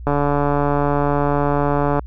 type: click train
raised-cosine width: 1 ms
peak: -5 dBFS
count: 278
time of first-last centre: 0.07-1.994 s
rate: 144 Hz
effects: added 60 Hz sine -30 dBFS peak until 2.06 s